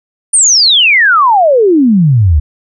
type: exponential sweep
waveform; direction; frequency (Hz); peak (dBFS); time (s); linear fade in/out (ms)
sine; down; 9330 to 69.3; -4; 0.33-2.4; 10
effects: none